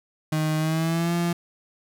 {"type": "tone with pitch glide", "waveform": "35% pulse", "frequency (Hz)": [155.56, 171.61], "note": ["D#3", "F3"], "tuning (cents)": [0, -30], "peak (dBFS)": -20, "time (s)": [0.32, 1.33], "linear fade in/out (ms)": 5, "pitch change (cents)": 170, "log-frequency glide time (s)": [0.57, 1.14], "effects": []}